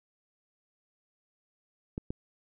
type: clicks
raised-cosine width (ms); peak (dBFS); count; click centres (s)
3; -21; 2; 1.979 / 2.105
effects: none